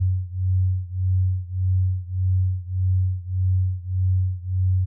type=beating tone pair; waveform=sine; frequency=92.1 / 93.8 Hz; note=F#2 / F#2; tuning=-7 / +24 cents; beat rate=1.7 Hz; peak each=-21 / -23 dBFS; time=0-4.86 s; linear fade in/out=20 ms; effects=none